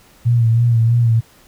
sine tone with vibrato, 116.54 Hz, A#2, in tune, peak -10 dBFS, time 0.25-1.21 s, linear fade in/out 20 ms, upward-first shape sine, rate 3.1 Hz, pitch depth 47 cents each way, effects pink hiss -49 dBFS RMS until 1.47 s

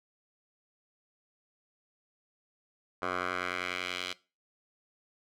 10% pulse tone with band-pass filter sweep, 90.4 Hz, F#2, 40 cents flat, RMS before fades -35 dBFS, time 3.02-4.13 s, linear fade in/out 5 ms, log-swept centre 1100 to 3400 Hz, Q 1.6, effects noise-tail reverb RT60 0.3 s tail -19 dB re dry

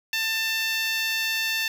10% pulse tone with high-pass filter, 892 Hz, A5, 23 cents sharp, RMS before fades -26 dBFS, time 0.13-1.68 s, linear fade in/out 2 ms, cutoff 2000 Hz, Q 1.8, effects none

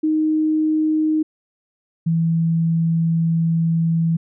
sine tone pair in turn, 311.1 / 164.8 Hz, D#4 / E3, 0 / 0 cents, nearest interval major seventh, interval 1100 cents, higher first, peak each -15 dBFS, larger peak neither, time 0.03-1.23 / 2.06-4.17 s, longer second, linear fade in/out 10 ms, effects none

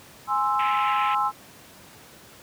sine chord, Ab augmented, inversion none, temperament equal, 830.6 / 1046.5 / 1318.5 Hz, Ab5 / C6 / E6, 0 / 0 / 0 cents, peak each -25 dBFS, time 0.27-1.32 s, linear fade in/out 50 ms
white band-pass noise, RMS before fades -33 dBFS, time 0.59-1.15 s, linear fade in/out 5 ms, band 1800 to 2800 Hz, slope 48 dB/octave
effects pink hiss -48 dBFS RMS until 2.42 s + high-pass 100 Hz 12 dB/octave

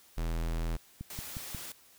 square tone, 41.2 Hz, E1, in tune, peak -31 dBFS, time 0.17-0.77 s, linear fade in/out 10 ms
click train, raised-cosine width 5 ms, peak -27 dBFS, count 4, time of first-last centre 1.01-1.548 s, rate 5.58 Hz
white noise, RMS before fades -43 dBFS, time 1.1-1.72 s, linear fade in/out 2 ms
effects white hiss -60 dBFS RMS until 1.98 s

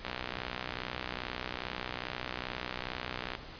click train, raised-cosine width 0.3 ms, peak -19 dBFS, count 207, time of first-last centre 0.05-3.351 s, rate 62.4 Hz, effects pink hiss -47 dBFS RMS until 3.59 s + resampled to 11025 Hz

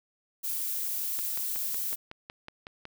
violet noise, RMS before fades -32 dBFS, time 0.43-1.96 s, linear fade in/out 20 ms
click train, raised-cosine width 0.3 ms, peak -25 dBFS, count 10, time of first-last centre 1.19-2.854 s, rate 5.41 Hz
effects none

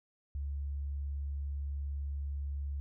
sine tone, 70.6 Hz, C#2, 32 cents sharp, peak -34 dBFS, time 0.35-2.8 s, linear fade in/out 0 ms, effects none

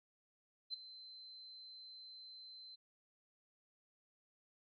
sine tone with ADSR envelope, 4080 Hz, C8, 44 cents flat, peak -37 dBFS, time 0.7-2.76 s, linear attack 37 ms, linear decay 10 ms, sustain -15 dB, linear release 16 ms, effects none

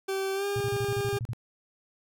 40% pulse tone with pitch glide, 386.9 to 402.6 Hz, G4 to G4, -23 to +46 cents, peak -27 dBFS, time 0.08-1.19 s, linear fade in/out 10 ms, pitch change +69 cents, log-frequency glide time 0.34-0.45 s
sine tone bursts, 117.6 Hz, A#2, 16 cents sharp, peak -29 dBFS, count 10, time 0.56-1.333 s, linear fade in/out 0 ms, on 44 ms, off 37 ms
effects none

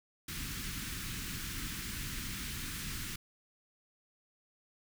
pink band-stop noise, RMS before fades -40 dBFS, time 0.28-3.16 s, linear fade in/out 5 ms, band 290 to 1400 Hz, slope 24 dB/octave, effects none

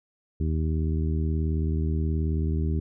harmonic tone, 78.7 Hz, D#2, 20 cents sharp, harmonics 1 / 2 / 3 / 4 / 5, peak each -24 / -30 / -34 / -36 / -38 dBFS, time 0.4-2.8 s, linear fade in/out 5 ms, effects none

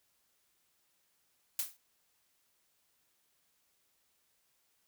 blue noise with exponential decay, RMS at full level -30 dBFS, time 1.59-1.77 s, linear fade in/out 2 ms, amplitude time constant 39 ms, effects white hiss -75 dBFS RMS until 4.87 s

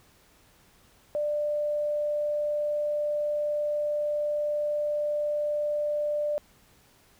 sine tone, 593 Hz, D5, 17 cents sharp, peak -25 dBFS, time 1.15-6.38 s, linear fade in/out 0 ms, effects pink hiss -60 dBFS RMS until 7.19 s

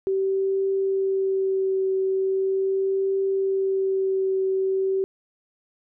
sine tone with vibrato, 384.8 Hz, G4, 32 cents flat, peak -20 dBFS, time 0.07-5.04 s, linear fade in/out 0 ms, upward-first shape triangle, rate 0.4 Hz, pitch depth 16 cents each way, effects none

